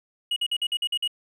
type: tone bursts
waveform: triangle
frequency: 2896 Hz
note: F#7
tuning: 38 cents flat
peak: -21 dBFS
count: 8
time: 0.31-1.077 s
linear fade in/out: 5 ms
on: 53 ms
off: 49 ms
effects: none